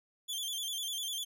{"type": "tone with vibrato", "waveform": "sawtooth", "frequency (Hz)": 3300, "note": "G#7", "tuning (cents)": -12, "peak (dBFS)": -32, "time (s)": [0.28, 1.25], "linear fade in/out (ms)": 20, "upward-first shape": "square", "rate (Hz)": 10, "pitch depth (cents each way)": 72, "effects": []}